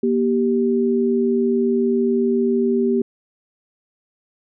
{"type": "tone pair together", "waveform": "sine", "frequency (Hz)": [238.1, 390.9], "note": ["A#3", "G4"], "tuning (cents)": [37, -5], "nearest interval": "major sixth", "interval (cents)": 858, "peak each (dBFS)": [-18, -18], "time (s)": [0.03, 3.02], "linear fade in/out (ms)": 5, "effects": []}